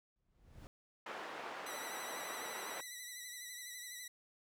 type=noise with exponential growth; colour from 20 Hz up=brown; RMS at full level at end=-47 dBFS; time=0.16-0.67 s; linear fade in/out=0 ms; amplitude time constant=110 ms
type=band-pass noise; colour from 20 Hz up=white; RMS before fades=-46 dBFS; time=1.06-2.81 s; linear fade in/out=5 ms; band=390 to 1400 Hz; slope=12 dB/octave
type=tone with vibrato; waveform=10% pulse; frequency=1970 Hz; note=B6; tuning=5 cents flat; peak=-37 dBFS; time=1.66-4.08 s; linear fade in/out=5 ms; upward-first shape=triangle; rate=12 Hz; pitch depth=55 cents each way
effects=none